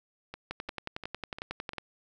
two click trains, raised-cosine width 0.3 ms, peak -19 / -24 dBFS, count 15 / 5, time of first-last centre 0.51-1.783 / 0.34-1.734 s, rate 11 / 2.87 Hz, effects none

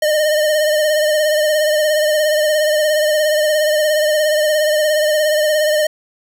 square tone with vibrato, 610 Hz, D#5, 34 cents flat, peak -13 dBFS, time 0.02-5.87 s, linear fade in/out 5 ms, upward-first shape triangle, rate 17 Hz, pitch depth 49 cents each way, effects none

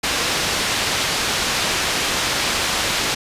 white low-pass noise, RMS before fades -21 dBFS, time 0.03-3.15 s, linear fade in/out 10 ms, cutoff 4900 Hz, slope 12 dB/octave, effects resampled to 32000 Hz

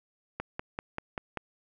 click train, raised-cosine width 0.5 ms, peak -18 dBFS, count 6, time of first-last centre 0.4-1.373 s, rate 5.14 Hz, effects none

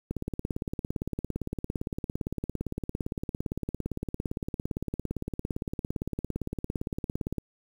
click train, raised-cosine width 3 ms, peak -18 dBFS, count 129, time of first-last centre 0.11-7.383 s, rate 17.6 Hz, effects 8-bit

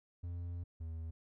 triangle tone pair in turn, 86.8 / 81.29 Hz, F2 / E2, -10 / -24 cents, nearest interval minor second, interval 114 cents, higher first, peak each -37 / -38 dBFS, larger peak first, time 0.23-0.64 / 0.8-1.11 s, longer first, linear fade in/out 10 ms, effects none

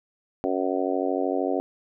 harmonic tone, 93.1 Hz, F#2, 11 cents sharp, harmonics 3 / 4 / 5 / 6 / 7 / 8, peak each -28 / -29 / -30 / -31 / -31 / -32 dBFS, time 0.44-1.6 s, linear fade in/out 0 ms, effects none

